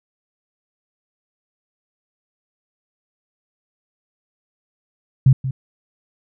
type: tone with echo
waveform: sine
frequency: 132.1 Hz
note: C3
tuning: 17 cents sharp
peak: -7 dBFS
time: 5.26-5.33 s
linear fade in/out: 5 ms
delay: 180 ms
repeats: 1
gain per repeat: -13 dB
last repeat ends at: 5.51 s
effects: none

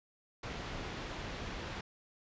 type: low-pass noise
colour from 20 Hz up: pink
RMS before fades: -42 dBFS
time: 0.43-1.81 s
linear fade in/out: 5 ms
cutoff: 4000 Hz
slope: 12 dB/octave
effects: resampled to 16000 Hz

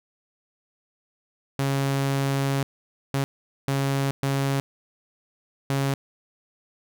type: tone bursts at uneven times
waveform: sawtooth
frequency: 137.5 Hz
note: C#3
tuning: 14 cents flat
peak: -18 dBFS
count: 5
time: 1.59-2.63 / 3.14-3.24 / 3.68-4.11 / 4.23-4.6 / 5.7-5.94 s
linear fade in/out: 0 ms
effects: none

